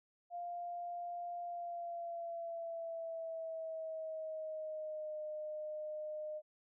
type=tone with pitch glide; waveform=sine; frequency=698.5 to 611.6 Hz; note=F5 to D#5; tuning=0 to -30 cents; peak=-40 dBFS; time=0.3-6.42 s; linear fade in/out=50 ms; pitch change=-230 cents; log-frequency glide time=1.42-5.2 s; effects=none